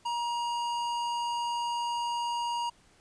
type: tone with hard clipping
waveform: sine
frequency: 948 Hz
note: A#5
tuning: 29 cents sharp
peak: -31 dBFS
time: 0.05-2.7 s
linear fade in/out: 10 ms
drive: 14 dB
effects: pink hiss -62 dBFS RMS until 3 s + resampled to 22050 Hz